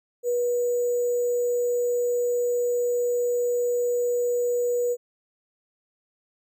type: tone with sample-and-hold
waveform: sine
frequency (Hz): 485.3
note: B4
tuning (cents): -30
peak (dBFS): -21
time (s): 0.23-4.97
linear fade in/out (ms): 50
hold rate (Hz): 7350
effects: none